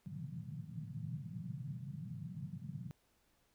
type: band-pass noise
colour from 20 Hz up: white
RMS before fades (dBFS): -45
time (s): 0.06-2.91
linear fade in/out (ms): 0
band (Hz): 110 to 180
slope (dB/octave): 48
effects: pink hiss -75 dBFS RMS until 3.54 s